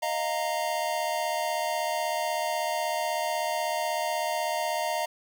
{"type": "chord", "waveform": "square", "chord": "Eb suspended second", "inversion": "none", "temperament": "equal with one note detuned", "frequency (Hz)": [622.3, 698.5, 925.9], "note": ["Eb5", "F5", "Bb5"], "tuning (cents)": [0, 0, -12], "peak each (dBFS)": -32, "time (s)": [0.02, 5.06], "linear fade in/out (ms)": 10, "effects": ["10-bit"]}